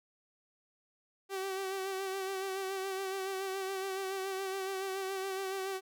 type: tone with vibrato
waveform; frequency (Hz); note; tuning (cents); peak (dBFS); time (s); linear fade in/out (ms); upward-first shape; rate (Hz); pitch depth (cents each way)
sawtooth; 384.3; G4; -34; -31; 1.29-5.81; 50; sine; 7.1; 35
effects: none